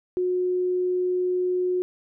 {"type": "tone", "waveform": "sine", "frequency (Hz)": 363.2, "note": "F#4", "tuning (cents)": -32, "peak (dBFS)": -21, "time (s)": [0.17, 1.82], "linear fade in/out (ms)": 0, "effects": []}